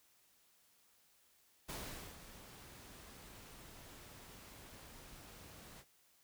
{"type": "noise with ADSR envelope", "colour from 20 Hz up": "pink", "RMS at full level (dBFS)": -44, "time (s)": [1.68, 5.85], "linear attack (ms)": 19, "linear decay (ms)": 460, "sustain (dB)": -12, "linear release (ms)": 55, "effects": ["white hiss -71 dBFS RMS until 6.23 s"]}